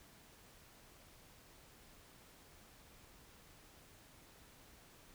silence, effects pink hiss -62 dBFS RMS until 5.14 s

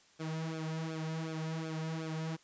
sawtooth tone with flanger, 159.9 Hz, D#3, 48 cents sharp, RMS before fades -38 dBFS, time 0.19-2.37 s, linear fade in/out 20 ms, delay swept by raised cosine 1 to 3.7 ms, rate 2.7 Hz, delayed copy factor -0.8, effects white hiss -64 dBFS RMS until 2.43 s + resampled to 16000 Hz

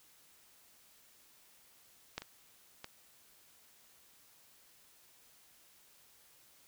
clicks, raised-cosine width 0.2 ms, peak -20 / -28 / -26 dBFS, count 3, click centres 2.18 / 2.22 / 2.844 s, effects white hiss -64 dBFS RMS until 6.67 s

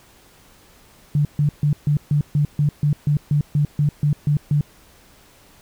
sine tone bursts, 146.83 Hz, D3, in tune, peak -14 dBFS, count 15, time 1.15-4.61 s, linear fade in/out 2 ms, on 100 ms, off 140 ms, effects pink hiss -51 dBFS RMS until 5.61 s

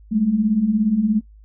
sine beating tone pair, 200.5 / 217.5 Hz, G3 / A3, +39 / -20 cents, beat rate 17 Hz, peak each -22 / -16 dBFS, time 0.11-1.21 s, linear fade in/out 20 ms, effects noise-tail reverb RT60 0.1 s tail -24 dB re dry + added 52 Hz sine -43 dBFS peak until 1.44 s

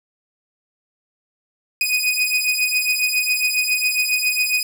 sawtooth beating tone pair, 2489 / 2496.3 Hz, D#7 / D#7, 0 / +5 cents, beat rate 7.3 Hz, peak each -17 dBFS, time 1.81-4.63 s, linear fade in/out 2 ms, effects none

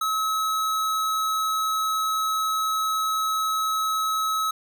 square tone, 1287 Hz, E6, 42 cents flat, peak -23 dBFS, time 0.01-4.51 s, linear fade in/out 5 ms, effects none

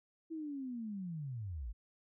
sine linear sweep, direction down, 329.6 to 46.52 Hz, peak -39 dBFS, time 0.3-1.73 s, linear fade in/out 20 ms, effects none

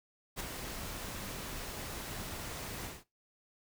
pink noise with ADSR envelope, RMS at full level -36 dBFS, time 0.36-3.04 s, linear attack 42 ms, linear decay 7 ms, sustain -6 dB, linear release 190 ms, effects noise-tail reverb RT60 0.2 s tail -17 dB re dry

